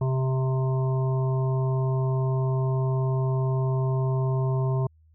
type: harmonic tone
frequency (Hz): 131.2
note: C3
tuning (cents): +5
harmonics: 1 / 3 / 5 / 7 / 8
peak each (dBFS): -22 / -32 / -36 / -39 / -40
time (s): 0.01-4.87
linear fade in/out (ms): 5
effects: added 79 Hz sine -55 dBFS peak until 5.14 s